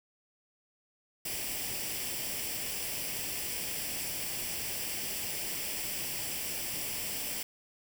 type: noise with comb filter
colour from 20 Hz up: white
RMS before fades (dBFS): -36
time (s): 1.25-7.43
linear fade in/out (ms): 5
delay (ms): 0.38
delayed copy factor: +0.6
effects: none